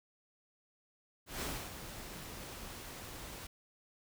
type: noise with ADSR envelope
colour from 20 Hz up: pink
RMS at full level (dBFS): -38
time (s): 1.26-3.47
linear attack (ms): 160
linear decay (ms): 270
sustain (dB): -9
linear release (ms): 6
effects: none